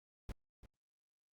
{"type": "noise with echo", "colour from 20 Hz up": "brown", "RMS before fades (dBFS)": -42, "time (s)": [0.29, 0.32], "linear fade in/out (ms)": 2, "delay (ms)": 340, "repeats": 1, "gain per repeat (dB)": -14, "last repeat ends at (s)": 0.66, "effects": ["Opus 48 kbps"]}